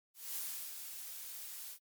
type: noise with ADSR envelope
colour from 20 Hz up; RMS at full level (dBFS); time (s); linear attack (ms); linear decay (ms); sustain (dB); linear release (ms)
blue; -40; 0.14-1.79; 220; 360; -6; 80
effects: MP3 96 kbps